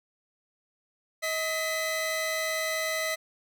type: tone pair together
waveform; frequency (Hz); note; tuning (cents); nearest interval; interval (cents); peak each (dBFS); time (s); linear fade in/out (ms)
sawtooth; 634 / 2013; D#5 / B6; +32 / +33; octave + minor sixth; 2001; -27 / -27; 1.22-3.16; 20
effects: none